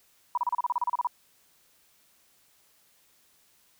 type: tone bursts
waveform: sine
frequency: 975 Hz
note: B5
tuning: 23 cents flat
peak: -23 dBFS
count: 13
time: 0.35-1.071 s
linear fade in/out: 2 ms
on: 25 ms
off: 33 ms
effects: white hiss -64 dBFS RMS until 3.79 s